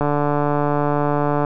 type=click train; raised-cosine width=1 ms; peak=-6 dBFS; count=211; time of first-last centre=0.01-1.448 s; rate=146 Hz; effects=none